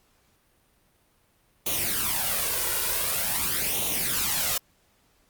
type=noise with flanger; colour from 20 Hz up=white; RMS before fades=-26 dBFS; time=1.66-4.58 s; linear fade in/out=5 ms; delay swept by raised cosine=0.3 to 2.1 ms; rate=0.46 Hz; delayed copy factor=+0.65; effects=pink hiss -65 dBFS RMS until 5.29 s + Opus 48 kbps